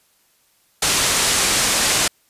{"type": "low-pass noise", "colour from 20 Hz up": "white", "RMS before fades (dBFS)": -18, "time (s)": [0.82, 2.08], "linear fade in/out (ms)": 5, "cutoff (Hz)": 9300, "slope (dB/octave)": 24, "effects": ["white hiss -60 dBFS RMS until 2.29 s", "resampled to 32000 Hz"]}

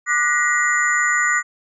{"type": "tone cluster", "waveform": "sine", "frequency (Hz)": [1189, 1468, 1910, 2056, 7010], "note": ["D6", "F#6", "A#6", "C7", "A8"], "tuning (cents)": [21, -14, 42, -31, -7], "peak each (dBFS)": [-22, -22, -18, -27, -27], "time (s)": [0.06, 1.43], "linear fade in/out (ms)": 50, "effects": []}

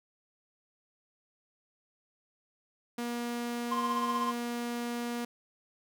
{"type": "tone", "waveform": "sawtooth", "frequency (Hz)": 238.6, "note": "A#3", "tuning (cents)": 41, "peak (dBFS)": -29, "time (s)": [2.98, 5.25], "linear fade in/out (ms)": 5}
{"type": "tone with tremolo", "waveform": "triangle", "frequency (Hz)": 1046.5, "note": "C6", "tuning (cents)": 0, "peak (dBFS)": -25, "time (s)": [3.71, 4.32], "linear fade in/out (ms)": 10, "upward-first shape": "triangle", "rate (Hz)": 16, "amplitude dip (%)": 65}
{"effects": []}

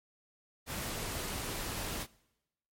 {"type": "noise", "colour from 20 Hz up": "pink", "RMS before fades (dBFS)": -38, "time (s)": [0.66, 2.07], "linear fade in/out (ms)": 50, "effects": ["noise-tail reverb RT60 0.9 s tail -22 dB re dry", "MP3 64 kbps"]}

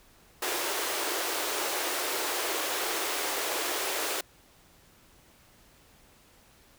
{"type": "high-pass noise", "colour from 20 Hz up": "pink", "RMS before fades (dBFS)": -31, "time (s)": [0.42, 4.21], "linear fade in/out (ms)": 5, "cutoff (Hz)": 330, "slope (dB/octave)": 48, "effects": ["pink hiss -59 dBFS RMS until 6.78 s"]}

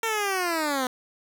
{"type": "linear sweep", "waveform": "10% pulse", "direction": "down", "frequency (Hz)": [458.3, 248], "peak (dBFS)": -16, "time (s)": [0.03, 0.87], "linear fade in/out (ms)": 2, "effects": []}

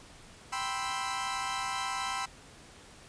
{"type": "chord", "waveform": "sawtooth", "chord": "C major seventh", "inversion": "second", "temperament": "equal", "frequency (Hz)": [784, 987.8, 1046.5, 1318.5], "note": ["G5", "B5", "C6", "E6"], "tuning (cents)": [0, 0, 0, 0], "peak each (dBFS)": -34, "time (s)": [0.52, 2.26], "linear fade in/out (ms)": 10, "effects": ["pink hiss -53 dBFS RMS until 3.08 s", "resampled to 22050 Hz"]}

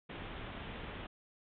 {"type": "low-pass noise", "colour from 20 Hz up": "pink", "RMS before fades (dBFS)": -45, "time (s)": [0.09, 1.07], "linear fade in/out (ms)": 10, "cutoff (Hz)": 3600, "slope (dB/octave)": 96, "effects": []}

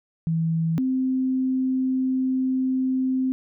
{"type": "tone pair in turn", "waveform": "sine", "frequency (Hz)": [163.2, 260], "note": ["E3", "C4"], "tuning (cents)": [-17, -11], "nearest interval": "minor sixth", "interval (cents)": 806, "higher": "second", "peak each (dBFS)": -20, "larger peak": "neither", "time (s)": [[0.27, 0.78], [0.78, 3.32]], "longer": "second", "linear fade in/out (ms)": 0, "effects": []}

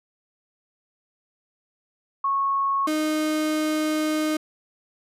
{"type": "tone pair in turn", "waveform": ["sine", "35% pulse"], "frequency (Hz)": [1100, 308.7], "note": ["C#6", "D#4"], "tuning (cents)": [-14, -14], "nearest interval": "octave + minor seventh", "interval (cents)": 2200, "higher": "first", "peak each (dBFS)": -20, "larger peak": "neither", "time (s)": [[2.24, 2.87], [2.87, 4.37]], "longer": "second", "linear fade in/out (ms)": 5, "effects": ["resampled to 32000 Hz"]}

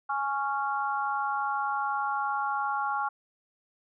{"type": "chord", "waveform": "sine", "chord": "Db major", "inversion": "second", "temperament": "just", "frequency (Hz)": [831.5, 1108.7, 1385.9], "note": ["Ab5", "Db6", "F6"], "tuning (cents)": [2, 0, -14], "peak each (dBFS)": [-30, -32, -32], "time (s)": [0.09, 3.09], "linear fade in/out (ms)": 10, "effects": []}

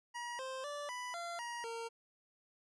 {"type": "tone with pitch steps", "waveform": "25% pulse", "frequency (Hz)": [957, 524, 582, 990, 687, 949, 459.7], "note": ["A#5", "C5", "D5", "B5", "F5", "A#5", "A#4"], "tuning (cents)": [45, 2, -16, 4, -29, 31, -24], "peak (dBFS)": -37, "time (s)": [0.14, 1.89], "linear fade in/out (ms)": 20, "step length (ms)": 250, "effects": ["resampled to 22050 Hz"]}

